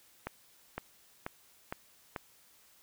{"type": "accelerating click train", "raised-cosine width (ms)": 0.5, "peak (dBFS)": -21, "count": 5, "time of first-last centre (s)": [0.27, 2.162], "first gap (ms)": 510, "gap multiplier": 0.95, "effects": ["white hiss -63 dBFS RMS until 2.82 s"]}